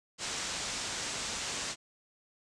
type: low-pass noise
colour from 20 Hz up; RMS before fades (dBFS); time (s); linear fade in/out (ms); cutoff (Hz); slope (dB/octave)
white; -37; 0.18-1.76; 50; 8100; 48
effects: none